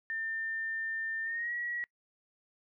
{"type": "tone with pitch glide", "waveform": "sine", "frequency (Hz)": [1800, 1918.1], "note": ["A6", "A#6"], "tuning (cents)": [39, 49], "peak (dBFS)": -33, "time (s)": [0.1, 1.84], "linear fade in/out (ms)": 0, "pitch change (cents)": 110, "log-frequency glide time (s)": [1.24, 1.53], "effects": ["noise-tail reverb RT60 0.1 s tail -25 dB re dry"]}